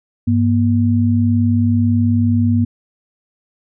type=tone pair together; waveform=sine; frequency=100.2 / 238.6 Hz; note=G2 / A#3; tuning=+38 / +41 cents; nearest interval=octave + minor third; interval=1503 cents; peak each=-14 dBFS; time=0.27-2.65 s; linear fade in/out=10 ms; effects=none